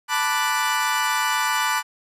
30% pulse chord, B minor seventh, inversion third, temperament equal, 880 / 987.8 / 1174.7 / 1480 Hz, A5 / B5 / D6 / F#6, 0 / 0 / 0 / 0 cents, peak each -23 dBFS, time 0.08-1.83 s, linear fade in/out 50 ms, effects resampled to 32000 Hz

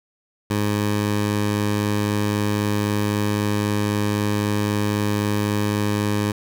15% pulse tone, 103.83 Hz, G#2, in tune, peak -13 dBFS, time 0.5-6.32 s, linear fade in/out 5 ms, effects none

